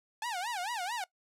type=tone with vibrato; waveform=sawtooth; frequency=830.6 Hz; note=G#5; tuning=in tune; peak=-30 dBFS; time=0.22-1.04 s; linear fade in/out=2 ms; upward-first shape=sine; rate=4.5 Hz; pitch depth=280 cents each way; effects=noise-tail reverb RT60 0.1 s tail -20 dB re dry + low-pass 11000 Hz 12 dB/octave